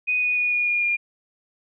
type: tone with pitch steps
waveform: sine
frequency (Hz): 2489 / 2473 / 2458 / 2442 / 2427 / 2411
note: D#7 / D#7 / D#7 / D#7 / D#7 / D7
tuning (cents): 0 / -11 / -22 / -33 / -44 / +45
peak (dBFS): -19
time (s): 0.07-0.97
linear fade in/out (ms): 20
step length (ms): 150
effects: none